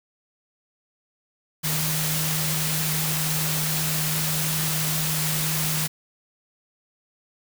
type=tone in noise; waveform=sine; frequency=155.56 Hz; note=D#3; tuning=in tune; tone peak=-27 dBFS; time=1.63-5.88 s; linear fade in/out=20 ms; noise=white; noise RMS=-26 dBFS; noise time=1.63-5.88 s; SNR=-4 dB; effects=none